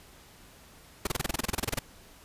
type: noise bursts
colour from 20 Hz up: pink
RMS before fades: -28 dBFS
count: 16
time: 1.05-1.791 s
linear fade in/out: 5 ms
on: 21 ms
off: 27 ms
effects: pink hiss -54 dBFS RMS until 2.24 s + resampled to 32000 Hz